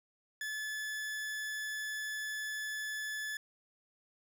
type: tone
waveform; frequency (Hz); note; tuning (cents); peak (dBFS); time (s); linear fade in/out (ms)
40% pulse; 1726; A6; -34; -36; 0.41-3.37; 2
effects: none